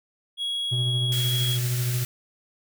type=tone; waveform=triangle; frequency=3322 Hz; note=G#7; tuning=in tune; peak=-24 dBFS; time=0.37-1.59 s; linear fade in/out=50 ms
type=tone with tremolo; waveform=triangle; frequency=123.3 Hz; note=B2; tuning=2 cents flat; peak=-20 dBFS; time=0.71-2.05 s; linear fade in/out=20 ms; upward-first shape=sine; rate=13 Hz; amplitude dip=30%
type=high-pass noise; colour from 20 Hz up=white; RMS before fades=-33 dBFS; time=1.12-2.05 s; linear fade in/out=0 ms; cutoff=1300 Hz; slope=48 dB/octave
effects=none